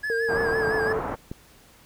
triangle tone with vibrato, 1661.2 Hz, G#6, in tune, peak -24 dBFS, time 0.03-0.93 s, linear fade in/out 10 ms, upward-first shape sine, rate 5.9 Hz, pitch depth 71 cents each way
sine tone with pitch glide, 458.7 to 439.5 Hz, A#4 to A4, -28 to -2 cents, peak -24 dBFS, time 0.1-0.99 s, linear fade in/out 0 ms, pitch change -74 cents, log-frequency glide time 0.47-0.65 s
white low-pass noise, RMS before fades -30 dBFS, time 0.28-1.16 s, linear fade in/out 20 ms, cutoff 1200 Hz, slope 24 dB/octave
click, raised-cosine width 3 ms, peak -20 dBFS, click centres 1.315 s
effects pink hiss -54 dBFS RMS until 1.85 s

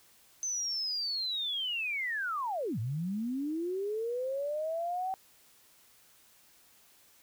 sine linear two-way sweep, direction down then up, 6200 to 103.83 to 769 Hz, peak -31 dBFS, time 0.43-5.14 s, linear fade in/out 0 ms, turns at 2.79 s, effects white hiss -62 dBFS RMS until 7.22 s

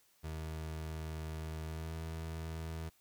30% pulse tone with pitch glide, 79 to 80.99 Hz, D#2 to E2, +27 to -30 cents, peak -37 dBFS, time 0.23-2.9 s, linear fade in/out 20 ms, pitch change +43 cents, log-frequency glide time 1.62-1.94 s, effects white hiss -70 dBFS RMS until 3 s

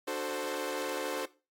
sawtooth chord, D dominant seventh, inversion none, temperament equal with one note detuned, 297.9 / 370 / 440 / 523.3 Hz, D4 / F#4 / A4 / C5, +25 / 0 / 0 / 0 cents, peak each -36 / -35 / -35 / -33 dBFS, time 0.07-1.26 s, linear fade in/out 10 ms, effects noise-tail reverb RT60 0.3 s tail -18 dB re dry + AAC 64 kbps

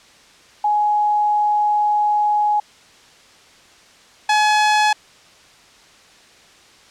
sine / sawtooth tone pair in turn, 837 / 847.7 Hz, G#5 / G#5, +13 / +35 cents, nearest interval unison, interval 22 cents, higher second, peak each -14 / -9 dBFS, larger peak second, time 0.64-2.6 / 4.29-4.93 s, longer first, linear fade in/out 5 ms, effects white hiss -48 dBFS RMS until 6.9 s + low-pass 6000 Hz 12 dB/octave

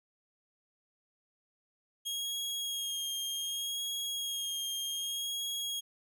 sawtooth tone with vibrato, 3261 Hz, G#7, 32 cents flat, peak -31 dBFS, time 2.05-5.81 s, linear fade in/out 20 ms, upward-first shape sine, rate 0.65 Hz, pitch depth 25 cents each way, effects none

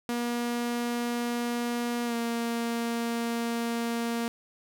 sawtooth tone with pitch glide, 239 to 233.3 Hz, A#3 to A#3, +43 to +2 cents, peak -24 dBFS, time 0.09-4.28 s, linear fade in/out 0 ms, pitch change -41 cents, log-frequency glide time 2.05-2.14 s, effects none

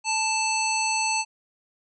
harmonic tone, 880 Hz, A5, in tune, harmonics 1 / 3 / 5 / 7 / 9, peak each -26 / -27 / -31 / -31 / -31 dBFS, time 0.04-1.25 s, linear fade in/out 50 ms, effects none

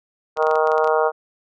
harmonic tone, 156.4 Hz, D#3, 9 cents sharp, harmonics 3 / 4 / 5 / 6 / 7 / 8 / 9, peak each -19 / -21 / -23 / -25 / -26 / -27 / -28 dBFS, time 0.36-1.12 s, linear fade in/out 50 ms
clicks, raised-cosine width 0.2 ms, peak -19 dBFS, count 10, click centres 0.372 / 0.426 / 0.469 / 0.512 / 0.556 / 0.673 / 0.718 / 0.78 / 0.844 / 0.875 s
effects none

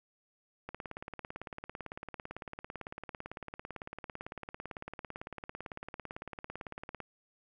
click train, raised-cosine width 0.5 ms, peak -26 dBFS, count 114, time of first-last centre 0.69-7.003 s, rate 17.9 Hz, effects none

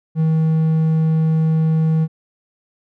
triangle tone, 159.4 Hz, D#3, 42 cents sharp, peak -11 dBFS, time 0.15-2.08 s, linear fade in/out 50 ms, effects none

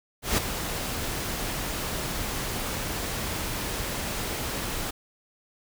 pink noise with ADSR envelope, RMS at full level -22 dBFS, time 0.22-4.91 s, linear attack 160 ms, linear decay 5 ms, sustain -9 dB, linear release 11 ms, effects none

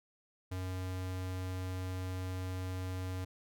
square tone, 92.5 Hz, F#2, in tune, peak -37 dBFS, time 0.51-3.25 s, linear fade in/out 10 ms, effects none

